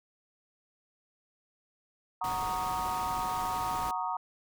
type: chord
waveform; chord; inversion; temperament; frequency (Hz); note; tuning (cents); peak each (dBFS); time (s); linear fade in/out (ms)
sine; D# minor seventh; first; equal; 740 / 932.3 / 1108.7 / 1244.5; F#5 / A#5 / C#6 / D#6; 0 / 0 / 0 / 0; -36 / -33 / -39 / -37; 2.21-4.17; 5
type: noise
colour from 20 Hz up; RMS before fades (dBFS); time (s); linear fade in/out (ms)
pink; -41; 2.24-3.91; 2
effects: none